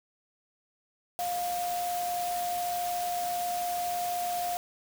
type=tone in noise; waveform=sine; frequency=707 Hz; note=F5; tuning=21 cents sharp; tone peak=-29 dBFS; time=1.19-4.57 s; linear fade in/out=0 ms; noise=white; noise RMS=-39 dBFS; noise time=1.19-4.57 s; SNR=+7 dB; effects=none